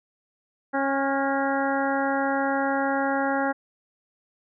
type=harmonic tone with a mistuned harmonic; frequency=273.5 Hz; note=C#4; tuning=23 cents flat; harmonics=1 / 2 / 3 / 4 / 5 / 6 / 7; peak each=-27 / -28 / -27 / -35 / -31 / -32 / -37 dBFS; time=0.73-3.53 s; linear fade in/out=20 ms; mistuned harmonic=5; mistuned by=+40 cents; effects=none